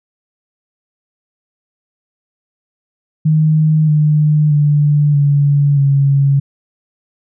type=tone with pitch steps; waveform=sine; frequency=155.56 / 151.31 / 147.17 / 143.14 / 139.23 Hz; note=D#3 / D#3 / D3 / D3 / C#3; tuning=0 / -48 / +4 / -44 / +8 cents; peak=-8 dBFS; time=3.25-6.4 s; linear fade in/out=10 ms; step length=630 ms; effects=none